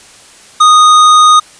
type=tone with tanh clipping; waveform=sine; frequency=1239 Hz; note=D#6; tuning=8 cents flat; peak=-4 dBFS; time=0.6-1.4 s; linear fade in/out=10 ms; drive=17 dB; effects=white hiss -38 dBFS RMS until 1.59 s + resampled to 22050 Hz